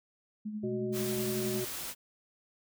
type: tone with tremolo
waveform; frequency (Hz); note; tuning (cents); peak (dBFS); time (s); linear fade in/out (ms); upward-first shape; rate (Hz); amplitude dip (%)
sine; 212.3; G#3; +38; -33; 0.45-1.61; 10; sine; 11; 50
type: harmonic tone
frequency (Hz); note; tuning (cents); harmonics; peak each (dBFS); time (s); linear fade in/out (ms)
123.47; B2; 0; 1 / 3 / 5; -40 / -33 / -44; 0.63-1.65; 10
type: noise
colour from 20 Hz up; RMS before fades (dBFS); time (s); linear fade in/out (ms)
white; -39; 0.92-1.95; 50
effects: none